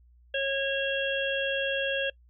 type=harmonic tone; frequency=547 Hz; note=C#5; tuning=23 cents flat; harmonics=1 / 3 / 5 / 6; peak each=-29 / -32 / -33 / -34 dBFS; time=0.34-2.1 s; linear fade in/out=5 ms; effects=noise-tail reverb RT60 0.1 s tail -24 dB re dry + added 60 Hz sine -55 dBFS peak until 2.29 s